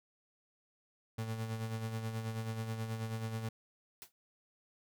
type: tone with tremolo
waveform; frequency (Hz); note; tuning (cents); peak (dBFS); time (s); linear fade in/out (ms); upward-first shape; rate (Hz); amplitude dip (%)
35% pulse; 112; A2; +31; -33; 1.18-3.49; 5; sine; 9.3; 50
type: noise with exponential decay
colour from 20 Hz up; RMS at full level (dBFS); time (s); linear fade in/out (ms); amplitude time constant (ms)
white; -45; 4.02-4.12; 0; 21
effects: none